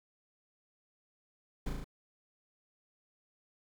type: noise with echo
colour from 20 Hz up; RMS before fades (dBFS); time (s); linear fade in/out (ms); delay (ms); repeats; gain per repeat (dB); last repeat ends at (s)
brown; -35; 1.66-1.7; 5; 36; 4; -2; 1.844
effects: none